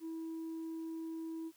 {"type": "tone with tanh clipping", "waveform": "sine", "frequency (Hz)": 325.1, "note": "E4", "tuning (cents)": -24, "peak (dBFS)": -40, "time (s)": [0, 1.52], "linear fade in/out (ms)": 50, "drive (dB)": 1, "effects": ["white hiss -67 dBFS RMS until 1.56 s"]}